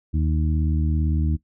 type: harmonic tone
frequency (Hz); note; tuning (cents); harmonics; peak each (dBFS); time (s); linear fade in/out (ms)
77.78; D#2; 0; 1 / 2 / 3 / 4; -20 / -26 / -30 / -32; 0.13-1.37; 20
effects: noise-tail reverb RT60 0.1 s tail -17 dB re dry